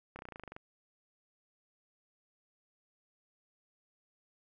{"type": "slowing click train", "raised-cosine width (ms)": 0.5, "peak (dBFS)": -30, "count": 12, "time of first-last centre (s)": [0.16, 0.565], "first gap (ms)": 30, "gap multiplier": 1.04, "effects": []}